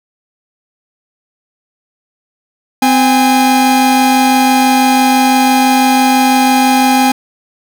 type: tone pair together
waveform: 45% pulse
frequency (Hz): 257.1 / 817.3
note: C4 / G#5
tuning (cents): -30 / -28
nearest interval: octave + minor sixth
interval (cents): 2002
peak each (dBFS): -10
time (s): 2.82-7.12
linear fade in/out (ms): 5
effects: none